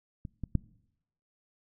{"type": "clicks", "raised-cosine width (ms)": 5, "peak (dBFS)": [-27, -23, -13], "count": 3, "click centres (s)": [0.252, 0.437, 0.553], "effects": ["noise-tail reverb RT60 0.8 s tail -23 dB re dry"]}